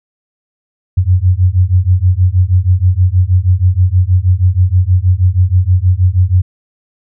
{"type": "beating tone pair", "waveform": "sine", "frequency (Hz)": [88.5, 94.8], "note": ["F2", "F#2"], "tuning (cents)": [23, 43], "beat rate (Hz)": 6.3, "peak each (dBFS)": -10, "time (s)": [0.97, 6.42], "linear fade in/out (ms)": 10, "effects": []}